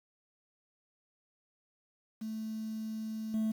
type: tone with level steps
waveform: sine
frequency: 219.2 Hz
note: A3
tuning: 6 cents flat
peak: -35 / -26 dBFS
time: 2.21-3.52 s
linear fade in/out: 10 ms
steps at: 3.34 s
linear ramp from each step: 2 ms
effects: tanh soft clip ceiling -28 dBFS + 9-bit